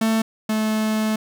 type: tone pair in turn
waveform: 45% pulse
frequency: 222.4 / 217.1 Hz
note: A3 / A3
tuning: +19 / -23 cents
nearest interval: unison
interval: 42 cents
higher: first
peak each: -17 / -19 dBFS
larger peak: first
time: 0.01-0.22 / 0.49-1.16 s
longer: second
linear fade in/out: 5 ms
effects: none